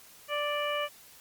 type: harmonic tone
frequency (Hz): 587.3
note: D5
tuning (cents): 0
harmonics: 1 / 2 / 3 / 4 / 5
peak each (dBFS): -32 / -34 / -39 / -37 / -37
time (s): 0.28-0.89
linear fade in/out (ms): 50
effects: white hiss -54 dBFS RMS until 1.2 s + Opus 48 kbps